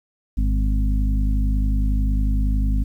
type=harmonic tone with a mistuned harmonic; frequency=51 Hz; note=G#1; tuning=31 cents flat; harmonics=1 / 2 / 3 / 4 / 5; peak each=-17 / -29 / -35 / -30 / -30 dBFS; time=0.37-2.84 s; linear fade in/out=10 ms; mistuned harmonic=5; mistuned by=+22 cents; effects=9-bit